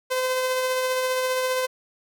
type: tone with tremolo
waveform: sawtooth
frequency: 513 Hz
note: C5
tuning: 34 cents flat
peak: -17 dBFS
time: 0.1-1.67 s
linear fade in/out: 20 ms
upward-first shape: triangle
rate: 15 Hz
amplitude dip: 30%
effects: none